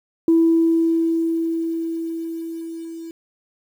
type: tone with level ramp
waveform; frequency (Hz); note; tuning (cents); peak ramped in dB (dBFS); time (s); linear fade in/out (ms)
sine; 329.6; E4; 0; -10 to -31; 0.28-3.11; 2
effects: tanh soft clip ceiling -7 dBFS + 8-bit